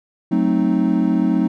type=chord; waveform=triangle; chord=F# diminished seventh; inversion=none; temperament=equal; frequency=185 / 220 / 261.6 / 311.1 Hz; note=F#3 / A3 / C4 / Eb4; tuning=0 / 0 / 0 / 0 cents; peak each=-18 dBFS; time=0.31-1.48 s; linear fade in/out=10 ms; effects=none